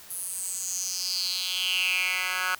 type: tone with high-pass filter sweep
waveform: 10% pulse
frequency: 184 Hz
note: F#3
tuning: 9 cents flat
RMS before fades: -29 dBFS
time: 0.1-2.55 s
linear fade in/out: 2 ms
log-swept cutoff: 11000 to 1500 Hz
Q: 5.5
effects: white hiss -48 dBFS RMS until 2.59 s